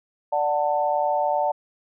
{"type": "chord", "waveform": "sine", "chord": "D major", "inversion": "none", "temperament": "equal with one note detuned", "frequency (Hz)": [587.3, 740, 889.7], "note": ["D5", "F#5", "A5"], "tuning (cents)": [0, 0, 19], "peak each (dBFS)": -24, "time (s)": [0.32, 1.52], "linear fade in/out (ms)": 10, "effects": []}